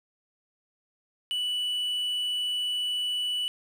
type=tone with quantisation; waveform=triangle; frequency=2962 Hz; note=F#7; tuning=1 cent sharp; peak=-25 dBFS; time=1.31-3.48 s; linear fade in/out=0 ms; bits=9; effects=none